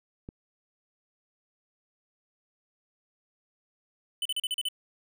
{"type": "click", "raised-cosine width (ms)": 3, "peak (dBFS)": -27, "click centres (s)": 0.289}
{"type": "tone bursts", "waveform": "square", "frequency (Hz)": 3006, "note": "F#7", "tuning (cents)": 27, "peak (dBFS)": -28, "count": 7, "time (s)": [4.22, 4.686], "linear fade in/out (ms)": 2, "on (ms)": 34, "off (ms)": 38}
{"effects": []}